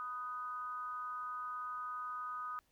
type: tone with amplitude modulation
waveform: sine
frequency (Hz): 1244.5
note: D#6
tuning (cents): 0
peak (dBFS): -36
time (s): 0-2.59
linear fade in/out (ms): 0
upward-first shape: sine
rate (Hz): 248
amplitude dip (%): 70
effects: pink hiss -75 dBFS RMS until 2.71 s